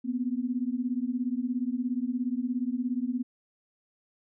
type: beating tone pair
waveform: sine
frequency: 240 / 257 Hz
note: B3 / C4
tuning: -49 / -31 cents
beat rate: 17 Hz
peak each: -30 dBFS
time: 0.04-3.23 s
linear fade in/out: 20 ms
effects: none